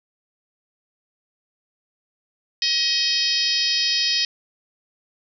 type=harmonic tone; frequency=633 Hz; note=D#5; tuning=30 cents sharp; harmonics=3 / 4 / 5 / 6 / 7 / 8 / 9; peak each=-31 / -29 / -26 / -28 / -25 / -22 / -31 dBFS; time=2.62-4.25 s; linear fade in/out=2 ms; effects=none